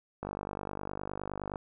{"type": "click train", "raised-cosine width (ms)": 1, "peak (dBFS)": -22, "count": 67, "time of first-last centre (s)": [0.23, 1.558], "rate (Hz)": 49.7, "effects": []}